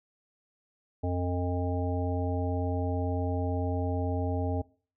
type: harmonic tone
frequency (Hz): 89.1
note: F2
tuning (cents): +35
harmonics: 1 / 3 / 5 / 7 / 9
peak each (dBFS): -29 / -34 / -36 / -37 / -39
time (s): 1.03-4.62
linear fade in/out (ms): 10
effects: noise-tail reverb RT60 0.4 s tail -21 dB re dry